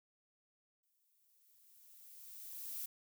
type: noise with exponential growth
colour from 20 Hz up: violet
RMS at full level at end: -42 dBFS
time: 0.83-2.86 s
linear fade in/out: 5 ms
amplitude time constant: 440 ms
effects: none